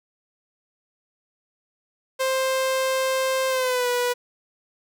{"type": "tone with pitch glide", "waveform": "sawtooth", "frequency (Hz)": [525, 489.8], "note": ["C5", "B4"], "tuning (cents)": [6, -14], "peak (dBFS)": -17, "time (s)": [2.19, 4.14], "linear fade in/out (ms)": 20, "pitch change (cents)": -120, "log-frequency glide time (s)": [3.49, 3.88], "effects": []}